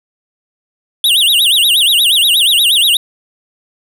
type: tone with vibrato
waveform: square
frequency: 3278 Hz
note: G#7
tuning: 23 cents flat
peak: -8 dBFS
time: 1.04-2.97 s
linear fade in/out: 2 ms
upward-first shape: sine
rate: 8.4 Hz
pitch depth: 290 cents each way
effects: none